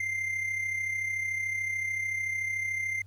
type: tone with amplitude modulation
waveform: triangle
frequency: 2093 Hz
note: C7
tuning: in tune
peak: -25 dBFS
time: 0-3.02 s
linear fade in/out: 5 ms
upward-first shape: sine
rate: 33.6 Hz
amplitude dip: 50%
effects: added 97 Hz sine -48 dBFS peak until 3.06 s + pink hiss -69 dBFS RMS until 3.06 s